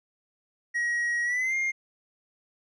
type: tone with pitch glide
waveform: triangle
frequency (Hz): 1900 to 2120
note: A#6 to C7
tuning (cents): +33 to +22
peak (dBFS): -23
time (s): 0.74-1.72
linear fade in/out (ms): 20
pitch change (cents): +189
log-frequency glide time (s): 1.24-1.55
effects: resampled to 22050 Hz